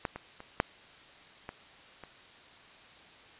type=clicks; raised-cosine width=0.5 ms; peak=-16 / -24 / -30 / -9 / -24 / -30 dBFS; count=6; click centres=0.052 / 0.16 / 0.404 / 0.601 / 1.491 / 2.037 s; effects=white hiss -54 dBFS RMS until 3.39 s + resampled to 8000 Hz